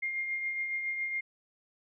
sine tone with tremolo, 2120 Hz, C7, 22 cents sharp, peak -29 dBFS, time 0.02-1.21 s, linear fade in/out 10 ms, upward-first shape triangle, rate 7.2 Hz, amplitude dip 45%, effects none

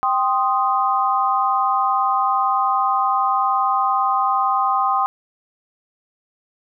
sine chord, C minor, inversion second, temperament equal, 784 / 1046.5 / 1244.5 Hz, G5 / C6 / Eb6, 0 / 0 / 0 cents, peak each -20 dBFS, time 0.03-5.06 s, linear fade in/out 0 ms, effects none

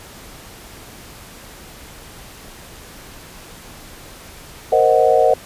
sine chord, C half-diminished seventh, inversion third, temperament equal with one note detuned, 466.2 / 523.3 / 624.1 / 740 Hz, Bb4 / C5 / Eb5 / Gb5, 0 / 0 / +5 / 0 cents, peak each -16 dBFS, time 4.72-5.34 s, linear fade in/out 5 ms, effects pink hiss -39 dBFS RMS until 5.45 s + resampled to 32000 Hz

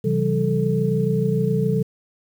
sine tone cluster, 132.7 / 164.7 / 191.8 / 438.7 Hz, C3 / E3 / G3 / A4, +25 / -1 / -37 / -5 cents, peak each -23 dBFS, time 0.04-1.83 s, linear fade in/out 10 ms, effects 8-bit

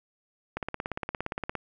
click train, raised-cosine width 0.5 ms, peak -16 dBFS, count 18, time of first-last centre 0.57-1.553 s, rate 17.3 Hz, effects none

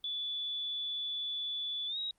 sine tone with pitch glide, 3456 to 3813 Hz, A7 to A#7, -32 to +38 cents, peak -34 dBFS, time 0.04-2.11 s, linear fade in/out 2 ms, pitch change +170 cents, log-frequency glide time 1.87-1.98 s, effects pink hiss -74 dBFS RMS until 2.18 s + Opus 32 kbps

